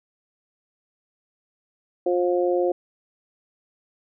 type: harmonic tone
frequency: 177.5 Hz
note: F3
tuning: 28 cents sharp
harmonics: 2 / 3 / 4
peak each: -21 / -23 / -29 dBFS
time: 2.06-2.72 s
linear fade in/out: 5 ms
effects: none